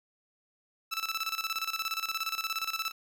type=tone with tremolo; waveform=15% pulse; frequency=1318.5 Hz; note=E6; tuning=in tune; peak=-23 dBFS; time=0.91-2.92 s; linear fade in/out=20 ms; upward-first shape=square; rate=17 Hz; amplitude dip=75%; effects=none

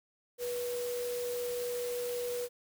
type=tone in noise; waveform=sine; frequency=486.7 Hz; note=B4; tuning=25 cents flat; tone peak=-33 dBFS; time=0.38-2.49 s; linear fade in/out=50 ms; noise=white; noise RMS=-44 dBFS; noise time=0.38-2.49 s; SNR=+8 dB; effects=none

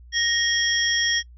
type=tone cluster; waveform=sine; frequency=1866 / 3266 / 5360 / 5640 Hz; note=A#6 / G#7 / E8 / F8; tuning=+1 / -30 / +28 / +16 cents; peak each=-23 / -24 / -28 / -27 dBFS; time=0.12-1.23 s; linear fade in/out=50 ms; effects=noise-tail reverb RT60 0.1 s tail -25 dB re dry + added 60 Hz sine -43 dBFS peak until 1.37 s

